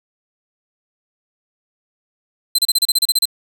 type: tone bursts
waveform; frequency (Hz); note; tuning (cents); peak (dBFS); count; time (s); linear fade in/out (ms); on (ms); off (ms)
sawtooth; 4084; C8; -43; -9; 11; 2.55-3.255; 5; 35; 32
effects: none